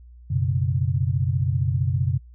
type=chord; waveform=sine; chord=F# suspended fourth; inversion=none; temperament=equal; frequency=92.5 / 123.47 / 138.59 Hz; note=F#2 / B2 / C#3; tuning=0 / 0 / 0 cents; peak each=-24 dBFS; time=0.3-2.18 s; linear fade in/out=10 ms; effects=noise-tail reverb RT60 0.1 s tail -22 dB re dry + added 60 Hz sine -43 dBFS peak until 2.34 s